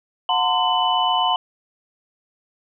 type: tone cluster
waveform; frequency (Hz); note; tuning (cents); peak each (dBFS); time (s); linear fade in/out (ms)
sine; 728 / 903 / 1031 / 2989; F#5 / A5 / C6 / F#7; -28 / +45 / -26 / +17; -22; 0.29-1.36; 2
effects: none